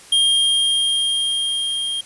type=tone with level ramp; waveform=square; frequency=3218 Hz; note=G7; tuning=45 cents sharp; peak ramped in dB=-13 to -22 dBFS; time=0.12-2.01 s; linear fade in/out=5 ms; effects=white hiss -43 dBFS RMS until 2.05 s + resampled to 24000 Hz